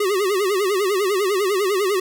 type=tone with vibrato; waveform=square; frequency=392 Hz; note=G4; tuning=in tune; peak=-18 dBFS; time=0-2 s; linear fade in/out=5 ms; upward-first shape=sine; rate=10 Hz; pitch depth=130 cents each way; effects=none